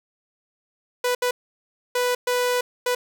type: tone bursts at uneven times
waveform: sawtooth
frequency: 493.9 Hz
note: B4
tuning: in tune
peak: -16 dBFS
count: 5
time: 1.04-1.15 / 1.22-1.31 / 1.95-2.15 / 2.27-2.61 / 2.86-2.95 s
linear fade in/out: 5 ms
effects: none